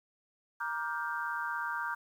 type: chord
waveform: sine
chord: G minor seventh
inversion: first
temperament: just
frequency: 940.8 / 1176 / 1411.2 / 1568 Hz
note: Bb5 / D6 / F6 / G6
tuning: +16 / +2 / +18 / 0 cents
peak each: -38 / -39 / -39 / -37 dBFS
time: 0.6-1.95 s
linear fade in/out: 10 ms
effects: 10-bit